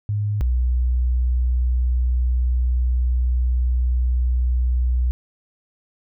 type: tone pair in turn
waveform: sine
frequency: 103.83 / 61.74 Hz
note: G#2 / B1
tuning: 0 / 0 cents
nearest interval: major sixth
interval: 900 cents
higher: first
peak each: -19 / -16 dBFS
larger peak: second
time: 0.09-0.41 / 0.41-5.11 s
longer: second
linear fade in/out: 0 ms
effects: none